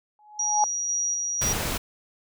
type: tone with exponential growth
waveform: sine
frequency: 843 Hz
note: G#5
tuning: 26 cents sharp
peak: -16 dBFS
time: 0.19-0.64 s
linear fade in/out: 1 ms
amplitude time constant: 96 ms
type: tone with tremolo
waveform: sine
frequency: 5760 Hz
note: F#8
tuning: 47 cents flat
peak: -23 dBFS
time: 0.39-1.53 s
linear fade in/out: 5 ms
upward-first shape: square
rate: 2 Hz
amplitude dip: 25%
type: noise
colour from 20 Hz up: pink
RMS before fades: -28 dBFS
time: 1.41-1.78 s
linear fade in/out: 10 ms
effects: none